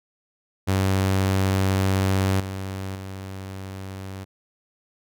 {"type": "tone with level steps", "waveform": "sawtooth", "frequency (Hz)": 95.9, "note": "G2", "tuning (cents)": -37, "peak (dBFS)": [-15, -25, -29], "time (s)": [0.67, 4.25], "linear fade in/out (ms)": 20, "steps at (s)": [2.4, 2.95], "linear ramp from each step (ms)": 5, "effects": []}